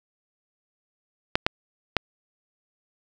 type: clicks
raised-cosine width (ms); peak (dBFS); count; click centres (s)
0.3; -3; 3; 1.355 / 1.465 / 1.967
effects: none